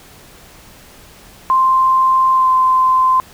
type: tone with pitch glide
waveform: sine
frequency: 1046.5 to 1035.1 Hz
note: C6 to C6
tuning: 0 to -19 cents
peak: -9 dBFS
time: 1.5-3.2 s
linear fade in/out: 0 ms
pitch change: -19 cents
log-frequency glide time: 2.33-2.49 s
effects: pink hiss -42 dBFS RMS until 3.33 s